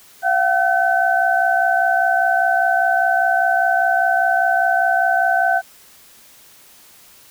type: tone cluster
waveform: sine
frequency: 691 / 756 / 1523 Hz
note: F5 / F#5 / F#6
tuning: -19 / +37 / +50 cents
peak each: -18 dBFS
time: 0.22-5.62 s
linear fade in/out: 50 ms
effects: white hiss -47 dBFS RMS until 7.3 s